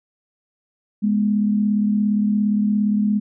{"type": "tone pair together", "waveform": "sine", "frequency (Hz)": [207.7, 245], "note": ["G#3", "B3"], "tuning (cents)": [0, -14], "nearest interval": "minor third", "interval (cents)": 286, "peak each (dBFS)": [-16, -25], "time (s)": [1.02, 3.2], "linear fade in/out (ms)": 20, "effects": []}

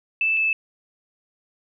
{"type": "tone pair in turn", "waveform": "sine", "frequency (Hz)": [2637, 2623], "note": ["E7", "E7"], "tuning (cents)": [0, -9], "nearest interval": "unison", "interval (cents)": 9, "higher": "first", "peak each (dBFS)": -18, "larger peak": "neither", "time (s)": [[0.21, 0.37], [0.37, 0.53]], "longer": "neither", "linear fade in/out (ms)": 2, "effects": []}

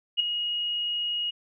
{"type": "tone with ADSR envelope", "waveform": "sine", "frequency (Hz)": 2883, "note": "F#7", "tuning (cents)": -46, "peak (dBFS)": -17, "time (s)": [0.17, 1.31], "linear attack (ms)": 29, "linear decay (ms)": 7, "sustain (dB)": -9, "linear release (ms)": 15, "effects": []}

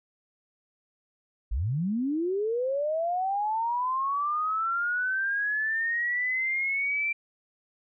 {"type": "linear sweep", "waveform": "sine", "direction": "up", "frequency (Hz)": [43.82, 2357], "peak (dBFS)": -25, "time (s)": [1.51, 7.13], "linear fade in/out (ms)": 10, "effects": []}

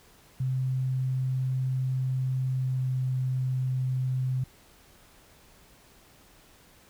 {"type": "tone with pitch glide", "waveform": "sine", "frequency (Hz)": [130, 129.1], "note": ["C3", "C3"], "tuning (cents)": [-11, -23], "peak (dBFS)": -25, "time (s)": [0.4, 4.44], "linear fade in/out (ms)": 5, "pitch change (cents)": -12, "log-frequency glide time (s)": [2.5, 2.95], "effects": ["pink hiss -57 dBFS RMS until 6.89 s"]}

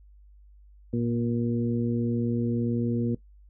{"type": "harmonic tone with a mistuned harmonic", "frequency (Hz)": 118.4, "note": "A#2", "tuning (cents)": 27, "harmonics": [1, 2, 3, 4], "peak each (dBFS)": [-29, -26, -33, -35], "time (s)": [0.93, 3.15], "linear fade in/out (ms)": 5, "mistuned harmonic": 1, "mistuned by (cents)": -32, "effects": ["noise-tail reverb RT60 0.1 s tail -18 dB re dry", "added 50 Hz sine -50 dBFS peak until 3.49 s"]}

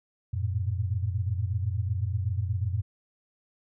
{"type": "tone cluster", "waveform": "sine", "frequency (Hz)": [90.5, 107.5, 115.7], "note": ["F#2", "A2", "A#2"], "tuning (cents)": [-38, -40, -13], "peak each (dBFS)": [-28, -32, -32], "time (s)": [0.33, 2.82], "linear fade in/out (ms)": 10, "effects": []}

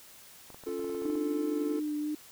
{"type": "clicks", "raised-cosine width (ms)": 1, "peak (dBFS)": -34, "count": 12, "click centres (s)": [0.503, 0.545, 0.637, 0.688, 0.795, 0.845, 0.897, 0.948, 1.02, 1.055, 1.1, 1.155]}
{"type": "chord", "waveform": "triangle", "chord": "Db augmented", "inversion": "none", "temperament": "equal", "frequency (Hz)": [277.2, 349.2, 440], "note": ["Db4", "F4", "A4"], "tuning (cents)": [0, 0, 0], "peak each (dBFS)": [-38, -35, -33], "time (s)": [0.66, 1.8], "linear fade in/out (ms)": 10}
{"type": "tone with vibrato", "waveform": "sine", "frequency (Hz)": 300, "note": "D4", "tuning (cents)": 37, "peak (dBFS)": -30, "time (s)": [1.05, 2.15], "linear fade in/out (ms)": 5, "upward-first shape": "triangle", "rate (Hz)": 3, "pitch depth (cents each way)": 18}
{"effects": ["white hiss -53 dBFS RMS until 2.31 s"]}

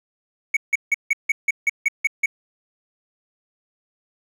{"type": "tone bursts", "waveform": "triangle", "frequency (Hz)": 2228, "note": "C#7", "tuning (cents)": 8, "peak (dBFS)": -13, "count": 10, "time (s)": [0.54, 2.26], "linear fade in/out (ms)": 5, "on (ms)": 28, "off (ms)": 160, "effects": []}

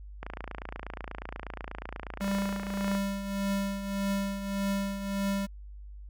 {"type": "click train", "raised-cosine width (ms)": 0.5, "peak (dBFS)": -22, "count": 78, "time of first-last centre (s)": [0.23, 2.951], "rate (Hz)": 28.3}
{"type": "tone with tremolo", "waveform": "square", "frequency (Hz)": 197.7, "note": "G3", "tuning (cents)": 15, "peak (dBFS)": -27, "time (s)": [2.2, 5.47], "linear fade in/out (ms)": 20, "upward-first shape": "triangle", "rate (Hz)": 1.7, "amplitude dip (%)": 65}
{"effects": ["added 50 Hz sine -42 dBFS peak until 6.09 s"]}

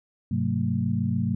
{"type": "tone cluster", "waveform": "sine", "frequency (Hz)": [102.1, 129, 185.1, 224.9], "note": ["G#2", "C3", "F#3", "A3"], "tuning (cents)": [-29, -24, 1, 38], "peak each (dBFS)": -28, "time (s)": [0.31, 1.35], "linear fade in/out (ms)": 5, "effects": []}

